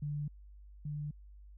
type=tone pair in turn; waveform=sine; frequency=146.83 / 148.02 Hz; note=D3 / D3; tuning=0 / +14 cents; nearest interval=unison; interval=14 cents; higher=second; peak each=-34 / -36 dBFS; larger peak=first; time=0.02-0.28 / 0.85-1.11 s; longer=neither; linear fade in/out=5 ms; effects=added 50 Hz sine -51 dBFS peak until 1.57 s